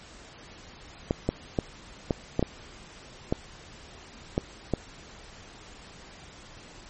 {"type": "clicks", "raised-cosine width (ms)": 2, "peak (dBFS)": -10, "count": 9, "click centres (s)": [1.109, 1.29, 1.588, 2.108, 2.394, 2.427, 3.325, 4.379, 4.737], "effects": ["pink hiss -48 dBFS RMS until 6.89 s", "MP3 32 kbps"]}